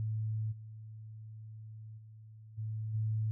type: tone with level steps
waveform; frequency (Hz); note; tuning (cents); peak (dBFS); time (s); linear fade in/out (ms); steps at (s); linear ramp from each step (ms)
sine; 109.2; A2; -13; -32 / -45 / -50 / -35 / -30; 0-3.31; 0; 0.51 / 1.97 / 2.57 / 2.93; 20
effects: none